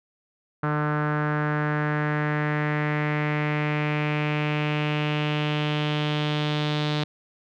sawtooth tone with low-pass filter sweep, 150 Hz, D3, 37 cents sharp, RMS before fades -25 dBFS, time 0.63-7.04 s, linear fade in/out 5 ms, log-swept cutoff 1400 to 3800 Hz, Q 3.4, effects none

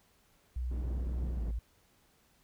sine tone with pitch glide, 61.74 to 55.97 Hz, B1 to A1, 0 to +30 cents, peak -32 dBFS, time 0.56-1.59 s, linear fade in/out 5 ms, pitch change -170 cents, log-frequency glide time 1.36-1.42 s
white low-pass noise, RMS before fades -44 dBFS, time 0.71-1.51 s, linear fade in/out 2 ms, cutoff 210 Hz, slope 12 dB/octave
effects pink hiss -68 dBFS RMS until 2.43 s

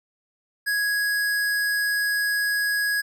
square tone, 1663 Hz, G#6, 2 cents sharp, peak -22 dBFS, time 0.66-3.02 s, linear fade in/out 20 ms, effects none

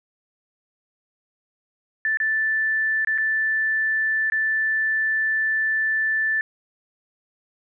sine tone with dropouts, 1760 Hz, A6, in tune, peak -19 dBFS, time 2.05-6.41 s, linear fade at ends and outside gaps 1 ms, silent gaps 2.172-2.201 / 3.048-3.072 / 3.178-3.183 / 4.3-4.321 s, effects none

